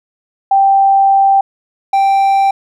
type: tone pair in turn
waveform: sine / triangle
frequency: 784 / 784 Hz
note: G5 / G5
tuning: 0 / 0 cents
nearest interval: unison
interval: 0 cents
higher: neither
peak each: -6 dBFS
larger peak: neither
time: 0.51-1.41 / 1.93-2.51 s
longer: first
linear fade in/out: 5 ms
effects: none